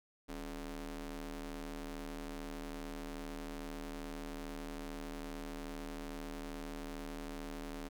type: ring-modulated tone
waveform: sawtooth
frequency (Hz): 155.6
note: D#3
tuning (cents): 0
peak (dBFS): -35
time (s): 0.28-7.89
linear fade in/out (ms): 20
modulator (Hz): 119
effects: none